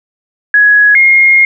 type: tone pair in turn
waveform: sine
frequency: 1674 / 2139 Hz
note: G#6 / C7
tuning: +13 / +38 cents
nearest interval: major third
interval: 425 cents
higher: second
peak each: -3 dBFS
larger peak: neither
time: 0.54-0.95 / 0.95-1.45 s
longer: second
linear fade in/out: 2 ms
effects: none